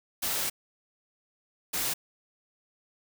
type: noise bursts at uneven times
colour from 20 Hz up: white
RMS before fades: -30 dBFS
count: 2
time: 0.22-0.5 / 1.73-1.94 s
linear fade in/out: 10 ms
effects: none